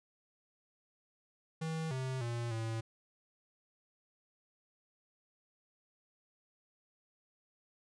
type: tone with pitch steps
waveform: square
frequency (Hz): 160.7 / 130.7 / 118.2 / 112.8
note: E3 / C3 / A#2 / A2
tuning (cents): -44 / -1 / +24 / +44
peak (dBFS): -36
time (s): 1.61-2.81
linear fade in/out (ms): 10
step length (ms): 300
effects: resampled to 22050 Hz